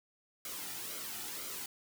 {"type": "noise with flanger", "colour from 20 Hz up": "white", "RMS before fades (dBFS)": -42, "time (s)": [0.45, 1.66], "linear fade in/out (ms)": 2, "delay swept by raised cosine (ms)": [1.1, 1.88], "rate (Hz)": 2, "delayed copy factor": -0.6, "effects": []}